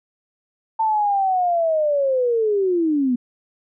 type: linear sweep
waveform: sine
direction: down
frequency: 897 to 237.9 Hz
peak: -16 dBFS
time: 0.79-3.16 s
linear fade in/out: 10 ms
effects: none